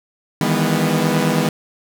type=chord; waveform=sawtooth; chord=E major seventh; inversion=third; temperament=equal with one note detuned; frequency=155.56 / 164.81 / 202.8 / 246.9 Hz; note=D#3 / E3 / G#3 / B3; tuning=0 / 0 / -41 / 0 cents; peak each=-17 dBFS; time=0.41-1.49 s; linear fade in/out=2 ms; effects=none